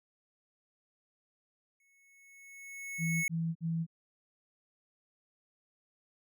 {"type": "tone with exponential growth", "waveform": "square", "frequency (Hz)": 2200, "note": "C#7", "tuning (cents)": -14, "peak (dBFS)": -30, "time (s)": [1.8, 3.28], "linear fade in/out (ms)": 2, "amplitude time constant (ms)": 320}
{"type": "tone bursts", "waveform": "sine", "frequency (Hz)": 164.81, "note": "E3", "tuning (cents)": 0, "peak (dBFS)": -30, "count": 3, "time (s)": [2.98, 3.866], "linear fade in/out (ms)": 50, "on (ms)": 260, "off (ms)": 53}
{"effects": []}